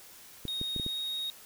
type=clicks; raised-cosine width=3 ms; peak=-24 dBFS; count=5; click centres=0.453 / 0.614 / 0.763 / 0.798 / 0.864 s
type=tone with pitch glide; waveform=triangle; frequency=3729 to 3751 Hz; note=A#7 to A#7; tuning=0 to +10 cents; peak=-31 dBFS; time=0.48-1.3 s; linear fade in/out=0 ms; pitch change=+10 cents; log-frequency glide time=0.66-1.01 s
effects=white hiss -52 dBFS RMS until 1.45 s